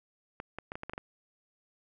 clicks, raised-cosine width 0.5 ms, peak -23 dBFS, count 8, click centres 0.401 / 0.586 / 0.719 / 0.755 / 0.834 / 0.896 / 0.935 / 0.979 s, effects none

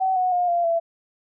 sine tone with pitch steps, 758 / 735.1 / 713 / 691.5 / 670.6 Hz, F#5 / F#5 / F5 / F5 / E5, +42 / -11 / +36 / -17 / +30 cents, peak -18 dBFS, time 0-0.8 s, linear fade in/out 20 ms, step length 160 ms, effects none

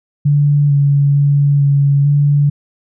sine tone with pitch steps, 145 / 141.8 / 142.7 / 141 / 144.3 Hz, D3 / C#3 / D3 / C#3 / D3, -22 / +40 / -49 / +30 / -30 cents, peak -8 dBFS, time 0.25-2.5 s, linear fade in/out 10 ms, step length 450 ms, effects none

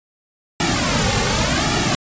pink noise with flanger, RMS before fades -18 dBFS, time 0.6-1.95 s, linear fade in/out 0 ms, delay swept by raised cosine 1.9 to 3.1 ms, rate 0.87 Hz, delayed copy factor -0.8, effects resampled to 16000 Hz

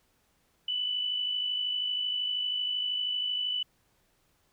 sine tone with amplitude modulation, 2981 Hz, F#7, 12 cents sharp, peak -26 dBFS, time 0.68-3.63 s, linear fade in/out 5 ms, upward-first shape sine, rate 52.8 Hz, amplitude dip 45%, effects pink hiss -70 dBFS RMS until 4.52 s

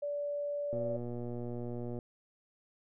sine tone, 579 Hz, D5, 25 cents flat, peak -33 dBFS, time 0.02-0.97 s, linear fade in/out 10 ms
click train, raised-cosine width 2 ms, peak -28 dBFS, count 152, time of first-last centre 0.73-1.988 s, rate 120 Hz
effects none

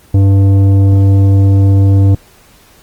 sine tone with tanh clipping, 98 Hz, G2, in tune, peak -6 dBFS, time 0.14-2.15 s, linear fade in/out 5 ms, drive 11 dB, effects pink hiss -44 dBFS RMS until 2.82 s + Opus 24 kbps

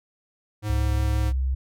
square tone with vibrato, 105.1 Hz, G#2, 21 cents sharp, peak -26 dBFS, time 0.62-1.33 s, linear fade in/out 50 ms, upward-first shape sine, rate 5.7 Hz, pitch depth 8 cents each way
sine tone with pitch glide, 68 to 65.34 Hz, C#2 to C2, -33 to -2 cents, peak -21 dBFS, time 0.69-1.55 s, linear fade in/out 10 ms, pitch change -69 cents, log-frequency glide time 1.02-1.25 s
effects none

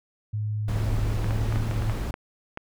sine tone with pitch glide, 106.2 to 109.56 Hz, G#2 to A2, +39 to -7 cents, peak -25 dBFS, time 0.33-1.93 s, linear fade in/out 10 ms, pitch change +54 cents, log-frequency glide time 1.05-1.58 s
brown noise, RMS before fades -28 dBFS, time 0.68-2.11 s, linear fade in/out 5 ms
clicks, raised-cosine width 0.5 ms, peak -19 dBFS, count 9, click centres 1.244 / 1.308 / 1.525 / 1.559 / 1.712 / 1.822 / 1.897 / 2.141 / 2.574 s
effects none

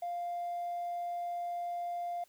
triangle tone, 698.5 Hz, F5, in tune, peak -31 dBFS, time 0.02-2.24 s, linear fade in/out 5 ms, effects tanh soft clip ceiling -31 dBFS + white hiss -67 dBFS RMS until 2.28 s

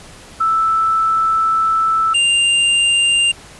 sine / square tone pair in turn, 1318.5 / 2794 Hz, E6 / F7, 0 / 0 cents, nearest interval octave + minor second, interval 1300 cents, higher second, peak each -12 dBFS, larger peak neither, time 0.4-2.14 / 2.14-3.32 s, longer first, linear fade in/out 10 ms, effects pink hiss -39 dBFS RMS until 3.59 s + resampled to 24000 Hz

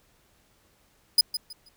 40% pulse tone with echo, 4978 Hz, D#8, in tune, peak -13 dBFS, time 1.18-1.21 s, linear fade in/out 5 ms, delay 160 ms, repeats 3, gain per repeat -12 dB, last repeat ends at 1.69 s, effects pink hiss -64 dBFS RMS until 1.76 s

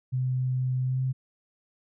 sine tone with pitch glide, 128.2 to 130.37 Hz, C3 to C3, -35 to -6 cents, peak -24 dBFS, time 0.12-1.13 s, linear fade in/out 20 ms, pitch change +29 cents, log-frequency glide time 0.85-1.01 s, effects none

